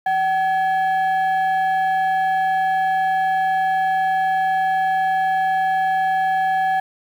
sine tone pair together, 762 / 1692 Hz, G5 / G#6, -49 / +32 cents, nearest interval octave + major second, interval 1381 cents, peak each -15 / -23 dBFS, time 0.06-6.8 s, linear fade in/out 5 ms, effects tanh soft clip ceiling -13 dBFS + 8-bit

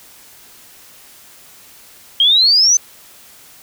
sine exponential sweep, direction up, 3163 to 6210 Hz, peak -8 dBFS, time 2.2-2.77 s, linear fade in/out 2 ms, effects white hiss -43 dBFS RMS until 3.62 s

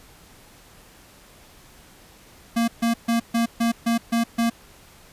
square tone bursts, 231.8 Hz, A#3, 10 cents flat, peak -19 dBFS, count 8, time 2.56-4.5 s, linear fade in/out 10 ms, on 120 ms, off 140 ms, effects pink hiss -50 dBFS RMS until 5.12 s + resampled to 32000 Hz

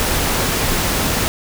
pink noise, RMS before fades -18 dBFS, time 0-1.28 s, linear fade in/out 0 ms, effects none

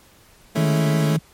25% pulse chord, A major seventh, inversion third, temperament equal, 207.7 / 220 / 277.2 / 329.6 Hz, G#3 / A3 / C#4 / E4, 0 / 0 / 0 / 0 cents, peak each -26 / -21 / -24 / -25 dBFS, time 0.55-1.17 s, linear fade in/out 10 ms
sine tone with vibrato, 155.2 Hz, D#3, 4 cents flat, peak -17 dBFS, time 0.57-1.19 s, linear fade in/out 10 ms, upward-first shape sine, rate 5.6 Hz, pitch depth 50 cents each way
effects pink hiss -52 dBFS RMS until 1.33 s + MP3 64 kbps

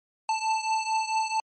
square beating tone pair, 880 / 884.5 Hz, A5 / A5, 0 / +9 cents, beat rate 4.5 Hz, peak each -27 / -30 dBFS, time 0.29-1.4 s, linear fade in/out 2 ms, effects MP3 32 kbps

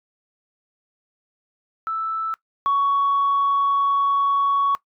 sine tone pair in turn, 1318.5 / 1117.4 Hz, E6 / C#6, 0 / +13 cents, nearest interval minor third, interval 287 cents, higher first, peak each -22 / -15 dBFS, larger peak second, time 1.87-2.34 / 2.66-4.75 s, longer second, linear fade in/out 0 ms, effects noise-tail reverb RT60 0.1 s tail -20 dB re dry + tanh soft clip ceiling -13 dBFS

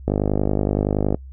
click train, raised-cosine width 2 ms, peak -6 dBFS, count 55, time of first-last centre 0.08-1.145 s, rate 50.7 Hz, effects noise-tail reverb RT60 0.1 s tail -25 dB re dry + added 66 Hz sine -35 dBFS peak until 1.32 s

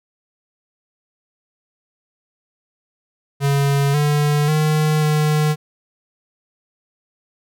square tone with pitch steps, 140.3 / 147.5 / 153.7 / 152.2 Hz, C#3 / D3 / D#3 / D#3, +21 / +8 / -21 / -38 cents, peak -15 dBFS, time 3.4-5.56 s, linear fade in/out 50 ms, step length 540 ms, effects none

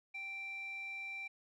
square tone with band-pass filter, 784 Hz, G5, in tune, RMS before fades -44 dBFS, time 0.14-1.28 s, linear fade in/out 10 ms, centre 2500 Hz, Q 9.4, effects none

